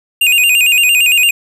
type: tone with vibrato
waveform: square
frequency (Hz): 2637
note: E7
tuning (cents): 0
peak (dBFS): -8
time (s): 0.21-1.31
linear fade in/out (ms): 5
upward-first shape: square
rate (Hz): 8.8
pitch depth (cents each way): 98
effects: none